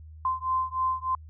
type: beating tone pair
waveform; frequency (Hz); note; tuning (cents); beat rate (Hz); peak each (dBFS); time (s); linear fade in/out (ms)
sine; 1036 / 1039.3; C6 / C6; -17 / -12; 3.3; -28; 0.25-1.15; 2
effects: added 78 Hz sine -43 dBFS peak until 1.29 s